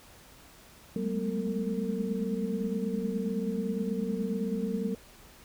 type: tone cluster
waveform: sine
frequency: 189.3 / 207.5 / 217 / 243.7 / 454.7 Hz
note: F#3 / G#3 / A3 / B3 / A#4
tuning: +40 / -1 / -24 / -23 / -43 cents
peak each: -33 / -35 / -36 / -37 / -35 dBFS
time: 0.96-4.95 s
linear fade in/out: 2 ms
effects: pink hiss -54 dBFS RMS until 5.44 s